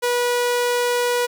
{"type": "tone", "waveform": "sawtooth", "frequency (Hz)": 486.5, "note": "B4", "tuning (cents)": -26, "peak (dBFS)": -14, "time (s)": [0.02, 1.27], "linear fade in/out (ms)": 20, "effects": []}